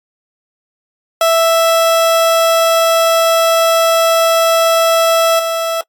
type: tone with level steps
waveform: 30% pulse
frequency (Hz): 660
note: E5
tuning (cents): +2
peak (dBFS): -6 / -12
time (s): 1.21-5.81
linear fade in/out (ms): 2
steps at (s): 5.39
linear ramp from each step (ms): 5
effects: noise-tail reverb RT60 0.1 s tail -26 dB re dry + AAC 64 kbps